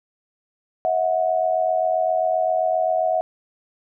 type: tone pair together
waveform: sine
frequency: 642 / 729.6 Hz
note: E5 / F#5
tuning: -46 / -24 cents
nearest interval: major second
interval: 222 cents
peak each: -20 / -21 dBFS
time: 0.85-3.21 s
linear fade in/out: 0 ms
effects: none